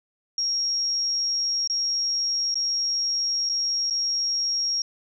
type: tone with dropouts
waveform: sine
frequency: 5588 Hz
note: F8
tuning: in tune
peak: -22 dBFS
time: 0.38-4.82 s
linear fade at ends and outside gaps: 2 ms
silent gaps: 1.675-1.698 / 2.543-2.555 / 3.491-3.496 / 3.9-3.907 s
effects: none